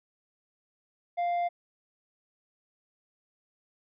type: tone with tanh clipping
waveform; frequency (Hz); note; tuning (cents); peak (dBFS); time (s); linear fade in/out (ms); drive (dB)
sine; 698; F5; -1; -27; 1.17-1.49; 20; 5
effects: none